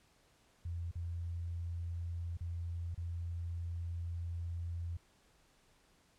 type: tone with dropouts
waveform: sine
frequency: 85.3 Hz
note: F2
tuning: 40 cents flat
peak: -37 dBFS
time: 0.65-4.97 s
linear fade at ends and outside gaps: 5 ms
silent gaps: 0.913-0.954 / 2.371-2.407 / 2.946-2.976 s
effects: pink hiss -69 dBFS RMS until 6.18 s + low-pass 10000 Hz 12 dB/octave